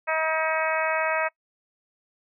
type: harmonic tone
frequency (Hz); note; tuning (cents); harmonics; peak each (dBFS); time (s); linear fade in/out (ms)
318; D#4; +38; 2 / 3 / 4 / 5 / 6 / 7 / 8; -27 / -29 / -30 / -31 / -32 / -32 / -33; 0.07-1.29; 20
effects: noise-tail reverb RT60 0.1 s tail -24 dB re dry